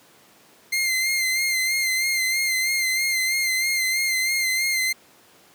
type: tone with vibrato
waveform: sawtooth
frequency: 2094 Hz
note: C7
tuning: 1 cent sharp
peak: -17 dBFS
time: 0.72-4.93 s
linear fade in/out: 10 ms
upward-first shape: sine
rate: 3.1 Hz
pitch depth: 38 cents each way
effects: pink hiss -53 dBFS RMS until 5.54 s + high-pass 200 Hz 12 dB/octave